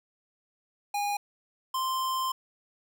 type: tone pair in turn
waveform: square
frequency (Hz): 818 / 1044.2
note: G#5 / C6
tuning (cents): -26 / -4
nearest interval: major third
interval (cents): 422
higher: second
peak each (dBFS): -28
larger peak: neither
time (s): 0.94-1.17 / 1.74-2.32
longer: second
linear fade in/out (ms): 5
effects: none